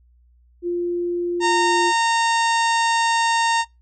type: tone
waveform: sine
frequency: 349.2 Hz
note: F4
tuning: in tune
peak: -20 dBFS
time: 0.62-1.93 s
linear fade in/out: 50 ms
type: harmonic tone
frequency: 920 Hz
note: A#5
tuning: 23 cents flat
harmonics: 1 / 2 / 3 / 4 / 5 / 6 / 7 / 8 / 9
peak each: -18 / -24 / -28 / -30 / -32 / -34 / -35 / -36 / -37 dBFS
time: 1.4-3.65 s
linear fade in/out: 50 ms
effects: noise-tail reverb RT60 0.2 s tail -21 dB re dry + added 60 Hz sine -52 dBFS peak until 3.81 s